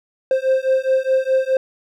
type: beating tone pair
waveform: triangle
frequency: 523.3 / 528.1 Hz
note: C5 / C5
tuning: 0 / +16 cents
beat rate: 4.8 Hz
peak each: -16 dBFS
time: 0.31-1.57 s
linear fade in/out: 2 ms
effects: none